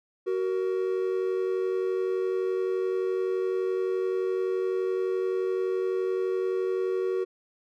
triangle tone pair together, 375.4 / 467.1 Hz, F#4 / A#4, +25 / +3 cents, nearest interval major third, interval 378 cents, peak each -24 / -29 dBFS, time 0.26-7.25 s, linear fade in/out 20 ms, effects none

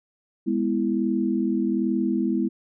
sine chord, E major, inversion first, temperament just, 206 / 247.2 / 329.6 Hz, G#3 / B3 / E4, -14 / +2 / 0 cents, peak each -25 dBFS, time 0.46-2.49 s, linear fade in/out 20 ms, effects none

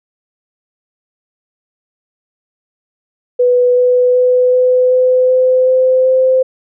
sine tone with pitch steps, 493.9 / 497.3 / 500.8 / 504.3 / 507.8 / 511.3 / 514.9 / 518.5 Hz, B4 / B4 / B4 / B4 / B4 / C5 / C5 / C5, 0 / +12 / +24 / +36 / +48 / -40 / -28 / -16 cents, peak -7 dBFS, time 3.39-6.43 s, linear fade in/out 10 ms, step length 380 ms, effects none

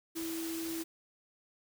sine tone in noise, 328.3 Hz, E4, 7 cents flat, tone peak -36 dBFS, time 0.15-0.84 s, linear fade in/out 20 ms, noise white, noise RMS -43 dBFS, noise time 0.15-0.84 s, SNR +4 dB, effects none

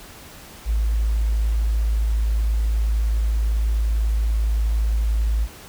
sine tone, 54.4 Hz, A1, 19 cents flat, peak -17 dBFS, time 0.65-5.48 s, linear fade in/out 50 ms, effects pink hiss -42 dBFS RMS until 5.68 s

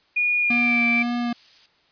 sine tone with pitch glide, 2443 to 2338 Hz, D#7 to D7, -32 to -8 cents, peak -18 dBFS, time 0.16-1.03 s, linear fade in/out 10 ms, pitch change -76 cents, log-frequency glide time 0.4-0.72 s
square tone with vibrato, 238.2 Hz, A#3, 38 cents sharp, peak -23 dBFS, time 0.5-1.33 s, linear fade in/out 5 ms, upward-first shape sine, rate 1.9 Hz, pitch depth 19 cents each way
violet noise, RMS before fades -38 dBFS, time 0.7-1.66 s, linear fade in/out 2 ms
effects white hiss -61 dBFS RMS until 1.91 s + resampled to 11025 Hz

